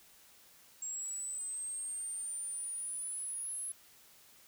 sine exponential sweep, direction up, 7540 to 10820 Hz, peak -35 dBFS, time 0.82-3.72 s, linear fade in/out 5 ms, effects tanh soft clip ceiling -36 dBFS + white hiss -61 dBFS RMS until 4.47 s

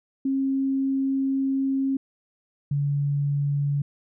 sine tone pair in turn, 269.6 / 142.82 Hz, C#4 / D3, -48 / -48 cents, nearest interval major seventh, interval 1100 cents, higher first, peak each -21 dBFS, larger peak neither, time 0.25-1.97 / 2.71-3.82 s, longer first, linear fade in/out 5 ms, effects none

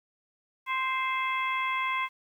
harmonic tone with a mistuned harmonic, 523.3 Hz, C5, in tune, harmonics 2 / 3 / 4 / 5 / 6, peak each -29 / -42 / -31 / -37 / -42 dBFS, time 0.66-2.09 s, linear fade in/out 50 ms, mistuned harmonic 6, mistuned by +90 cents, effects 10-bit

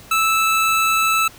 25% pulse tone, 1314 Hz, E6, 6 cents flat, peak -11 dBFS, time 0.11-1.28 s, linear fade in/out 5 ms, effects pink hiss -43 dBFS RMS until 1.38 s

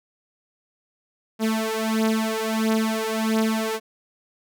sawtooth beating tone pair, 220 / 221.5 Hz, A3 / A3, 0 / +12 cents, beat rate 1.5 Hz, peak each -20 dBFS, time 1.39-3.8 s, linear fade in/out 50 ms, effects none

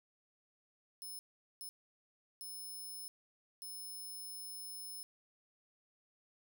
5% pulse tone bursts at uneven times, 5220 Hz, E8, 18 cents flat, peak -39 dBFS, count 4, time 1.02-1.19 / 1.61-1.69 / 2.41-3.08 / 3.62-5.03 s, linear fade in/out 0 ms, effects none

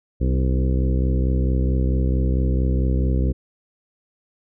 harmonic tone with a mistuned harmonic, 64.5 Hz, C2, 24 cents flat, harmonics 1 / 2 / 3 / 4 / 5 / 6 / 7 / 8, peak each -18 / -24 / -28 / -30 / -32 / -34 / -35 / -36 dBFS, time 0.2-3.33 s, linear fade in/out 20 ms, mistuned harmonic 5, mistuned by -20 cents, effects none

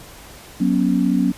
sine chord, F# suspended fourth, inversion none, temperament equal with one note detuned, 185 / 240.9 / 277.2 Hz, F#3 / B3 / C#4, 0 / -43 / 0 cents, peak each -19 dBFS, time 0.6-1.32 s, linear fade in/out 10 ms, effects pink hiss -41 dBFS RMS until 1.37 s + resampled to 32000 Hz

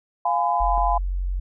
sine chord, F diminished, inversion none, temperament equal with one note detuned, 698.5 / 830.6 / 1009.1 Hz, F5 / Ab5 / Cb6, 0 / 0 / +37 cents, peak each -23 dBFS, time 0.25-0.98 s, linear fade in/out 5 ms
sine tone, 45.65 Hz, F#1, 23 cents flat, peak -22 dBFS, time 0.6-1.4 s, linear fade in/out 10 ms
click, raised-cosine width 1 ms, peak -25 dBFS, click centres 0.779 s
effects none

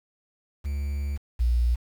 triangle / sine tone pair in turn, 70.8 / 59.54 Hz, C#2 / A#1, +37 / +37 cents, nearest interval minor third, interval 300 cents, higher first, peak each -24 / -19 dBFS, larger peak second, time 0.64-1.18 / 1.39-1.76 s, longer first, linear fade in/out 20 ms, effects 8-bit

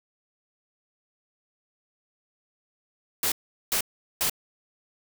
white noise bursts, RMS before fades -25 dBFS, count 3, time 3.23-4.297 s, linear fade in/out 2 ms, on 89 ms, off 400 ms, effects none

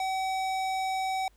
square tone with low-pass filter, 761 Hz, F#5, 48 cents sharp, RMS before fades -30 dBFS, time 0-1.28 s, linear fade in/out 2 ms, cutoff 10000 Hz, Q 0.52, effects added 50 Hz sine -59 dBFS peak until 1.36 s + pink hiss -67 dBFS RMS until 1.36 s

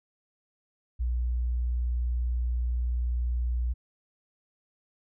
sine tone, 60.4 Hz, B1, 38 cents flat, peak -25 dBFS, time 0.99-3.74 s, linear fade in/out 20 ms, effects none

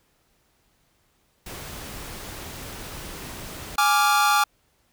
pink noise, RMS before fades -37 dBFS, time 1.46-3.76 s, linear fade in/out 5 ms
45% pulse chord, D diminished, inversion second, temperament equal, 830.6 / 1174.7 / 1396.9 Hz, Ab5 / D6 / F6, 0 / 0 / 0 cents, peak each -21 / -21 / -23 dBFS, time 3.78-4.44 s, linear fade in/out 5 ms
effects pink hiss -66 dBFS RMS until 4.92 s

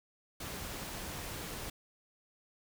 pink noise, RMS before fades -42 dBFS, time 0.4-1.7 s, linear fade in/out 5 ms, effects none

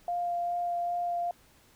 sine tone with vibrato, 698.5 Hz, F5, in tune, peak -28 dBFS, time 0.08-1.31 s, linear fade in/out 2 ms, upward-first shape sine, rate 2.5 Hz, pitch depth 9 cents each way, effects pink hiss -61 dBFS RMS until 1.75 s

